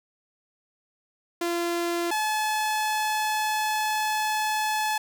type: tone pair in turn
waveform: sawtooth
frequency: 343.3 / 859.1 Hz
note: F4 / A5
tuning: -30 / -42 cents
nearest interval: octave + major third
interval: 1588 cents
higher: second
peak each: -21 / -20 dBFS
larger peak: second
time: 1.41-2.11 / 2.11-4.98 s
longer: second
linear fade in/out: 5 ms
effects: none